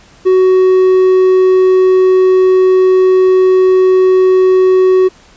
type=tone; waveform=triangle; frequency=373 Hz; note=F#4; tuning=14 cents sharp; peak=-3 dBFS; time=0.25-5.09 s; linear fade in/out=20 ms; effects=pink hiss -43 dBFS RMS until 5.36 s + resampled to 16000 Hz